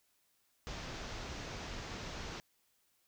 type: low-pass noise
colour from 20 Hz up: pink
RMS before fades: -44 dBFS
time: 0.67-2.4 s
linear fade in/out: 0 ms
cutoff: 6600 Hz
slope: 48 dB/octave
effects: white hiss -75 dBFS RMS until 3.07 s